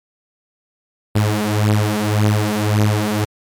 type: beating tone pair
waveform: sawtooth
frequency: 104.7 / 106.5 Hz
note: G#2 / G#2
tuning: +15 / +44 cents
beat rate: 1.8 Hz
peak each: -13 dBFS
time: 1.15-3.25 s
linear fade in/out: 10 ms
effects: MP3 96 kbps